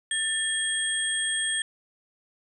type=tone cluster; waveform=sine; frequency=1782 / 3276 / 8510 Hz; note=A6 / G#7 / C9; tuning=+22 / -24 / +28 cents; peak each=-29 dBFS; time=0.11-1.62 s; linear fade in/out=2 ms; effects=none